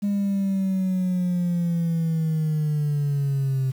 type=linear sweep; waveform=sine; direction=down; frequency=203.8 to 130.81 Hz; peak=-18 dBFS; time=0.02-3.72 s; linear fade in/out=20 ms; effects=tanh soft clip ceiling -19 dBFS + 8-bit